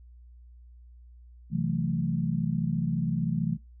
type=chord; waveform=sine; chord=F# half-diminished seventh; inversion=second; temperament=equal; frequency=130.81 / 164.81 / 185 / 220 Hz; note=C3 / E3 / F#3 / A3; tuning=0 / 0 / 0 / 0 cents; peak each=-32 / -28 / -33 / -32 dBFS; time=1.5-3.58 s; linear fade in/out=50 ms; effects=noise-tail reverb RT60 0.2 s tail -25 dB re dry + added 60 Hz sine -48 dBFS peak until 3.8 s